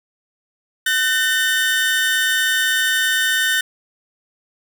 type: tone pair together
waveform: 30% pulse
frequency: 1512 / 1812.2 Hz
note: F#6 / A#6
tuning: +37 / -49 cents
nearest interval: minor third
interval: 314 cents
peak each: -16 dBFS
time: 0.86-3.61 s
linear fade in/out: 5 ms
effects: none